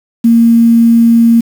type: tone with quantisation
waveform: sine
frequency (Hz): 231.4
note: A#3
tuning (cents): -13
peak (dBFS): -3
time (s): 0.24-1.41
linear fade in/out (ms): 10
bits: 5
effects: none